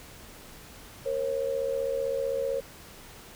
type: tone pair together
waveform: sine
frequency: 466.8 / 542.4 Hz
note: A#4 / C#5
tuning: +2 / -38 cents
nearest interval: minor third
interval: 260 cents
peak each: -31 / -28 dBFS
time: 1.05-2.61 s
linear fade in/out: 20 ms
effects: pink hiss -48 dBFS RMS until 3.35 s